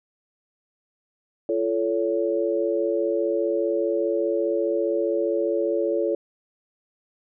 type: tone cluster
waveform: sine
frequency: 342.2 / 437.2 / 562 Hz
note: F4 / A4 / C#5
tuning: -35 / -11 / +24 cents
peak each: -25 dBFS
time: 1.49-6.15 s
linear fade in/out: 2 ms
effects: none